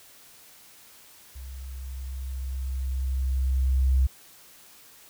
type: tone with level ramp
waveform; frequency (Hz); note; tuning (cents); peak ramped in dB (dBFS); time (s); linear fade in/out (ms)
sine; 65.41; C2; 0; -37 to -17; 1.35-4.07; 10
effects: white hiss -52 dBFS RMS until 5.09 s